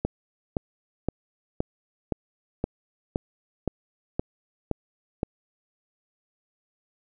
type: click train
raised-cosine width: 2 ms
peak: -11 dBFS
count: 11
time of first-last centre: 0.05-5.231 s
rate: 1.93 Hz
effects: none